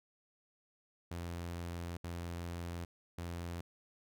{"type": "tone bursts at uneven times", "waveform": "sawtooth", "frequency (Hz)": 86, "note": "F2", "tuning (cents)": -26, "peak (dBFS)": -36, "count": 3, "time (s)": [[1.11, 1.97], [2.04, 2.85], [3.18, 3.61]], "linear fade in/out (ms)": 5, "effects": []}